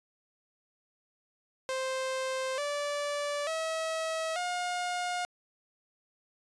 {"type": "tone with pitch steps", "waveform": "sawtooth", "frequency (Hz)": [523.3, 580.6, 644.3, 714.8], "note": ["C5", "D5", "E5", "F5"], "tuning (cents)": [0, -20, -40, 40], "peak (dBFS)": -27, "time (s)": [1.69, 5.25], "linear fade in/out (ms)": 0, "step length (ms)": 890, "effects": ["resampled to 22050 Hz"]}